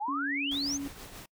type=exponential sweep; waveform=sine; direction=up; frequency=796 to 6630 Hz; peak=-30 dBFS; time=0-0.78 s; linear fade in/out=20 ms
type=tone with pitch glide; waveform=sine; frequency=282.2 to 280.3 Hz; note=C#4 to C#4; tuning=+31 to +19 cents; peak=-33 dBFS; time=0.08-0.88 s; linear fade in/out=5 ms; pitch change=-12 cents; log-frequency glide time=0.22-0.73 s
type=noise with tremolo; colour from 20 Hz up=pink; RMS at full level=-44 dBFS; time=0.51-1.26 s; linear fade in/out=5 ms; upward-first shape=triangle; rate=6.3 Hz; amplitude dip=50%
effects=noise-tail reverb RT60 0.1 s tail -26 dB re dry